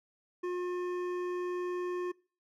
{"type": "tone with hard clipping", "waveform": "triangle", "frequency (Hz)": 357.9, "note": "F4", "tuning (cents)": 42, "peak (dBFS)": -34, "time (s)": [0.43, 2.12], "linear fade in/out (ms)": 10, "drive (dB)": 15, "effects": ["noise-tail reverb RT60 0.4 s tail -24 dB re dry"]}